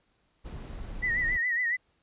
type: noise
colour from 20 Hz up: brown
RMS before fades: -38 dBFS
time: 0.44-1.38 s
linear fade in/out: 20 ms
type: tone with vibrato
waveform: sine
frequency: 1925 Hz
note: B6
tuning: 45 cents flat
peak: -25 dBFS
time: 1.02-1.77 s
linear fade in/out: 20 ms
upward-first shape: sine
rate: 7.2 Hz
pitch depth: 77 cents each way
effects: pink hiss -71 dBFS RMS until 2.02 s + resampled to 8000 Hz